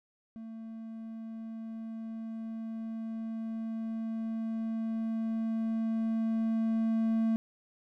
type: tone with level ramp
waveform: triangle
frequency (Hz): 224.3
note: A3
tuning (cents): +34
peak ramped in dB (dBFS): -39 to -23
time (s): 0.36-7.36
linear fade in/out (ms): 0
effects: none